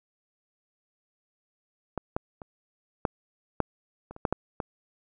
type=clicks; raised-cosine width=1 ms; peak=-16 / -13 / -27 / -10 / -9 / -27 / -29 / -10 / -11 / -17 dBFS; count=10; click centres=1.977 / 2.165 / 2.418 / 3.052 / 3.603 / 4.11 / 4.164 / 4.252 / 4.326 / 4.602 s; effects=none